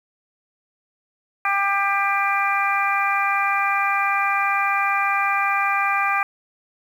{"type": "harmonic tone", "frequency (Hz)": 397.2, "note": "G4", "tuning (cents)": 23, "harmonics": [2, 3, 4, 5, 6], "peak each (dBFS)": [-24, -22, -26, -28, -24], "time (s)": [1.45, 6.23], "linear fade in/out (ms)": 2, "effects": ["8-bit"]}